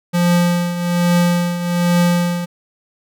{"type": "tone with tremolo", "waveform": "square", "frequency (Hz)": 174.61, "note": "F3", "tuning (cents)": 0, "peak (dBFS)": -11, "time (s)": [0.13, 2.46], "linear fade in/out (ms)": 20, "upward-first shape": "triangle", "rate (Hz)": 1.2, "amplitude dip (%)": 70, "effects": []}